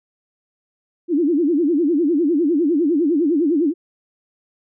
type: tone with vibrato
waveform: sine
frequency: 314 Hz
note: D#4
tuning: 16 cents sharp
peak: -14 dBFS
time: 1.08-3.74 s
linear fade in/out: 50 ms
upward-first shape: sine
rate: 9.9 Hz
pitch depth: 220 cents each way
effects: none